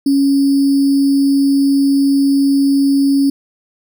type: tone with sample-and-hold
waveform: sine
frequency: 277.2 Hz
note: C#4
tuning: in tune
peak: -9 dBFS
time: 0.06-3.3 s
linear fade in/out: 5 ms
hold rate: 4900 Hz
effects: none